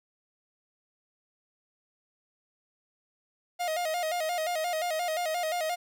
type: tone with vibrato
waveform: 45% pulse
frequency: 668 Hz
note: E5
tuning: 23 cents sharp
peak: -28 dBFS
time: 3.59-5.76 s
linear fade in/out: 20 ms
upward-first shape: square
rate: 5.7 Hz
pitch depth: 100 cents each way
effects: 11-bit